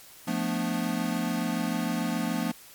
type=chord; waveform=square; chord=B half-diminished seventh; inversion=second; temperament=equal; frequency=174.61 / 220 / 246.9 / 293.7 Hz; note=F3 / A3 / B3 / D4; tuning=0 / 0 / 0 / 0 cents; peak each=-33 / -32 / -32 / -35 dBFS; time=0.27-2.52 s; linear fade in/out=10 ms; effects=white hiss -50 dBFS RMS until 2.74 s + MP3 96 kbps